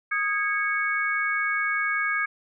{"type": "tone cluster", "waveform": "sine", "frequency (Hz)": [1244, 1640, 2215], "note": ["D#6", "G#6", "C#7"], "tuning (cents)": [-1, -22, -2], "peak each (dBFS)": [-29, -26, -27], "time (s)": [0.11, 2.26], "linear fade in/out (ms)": 10, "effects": []}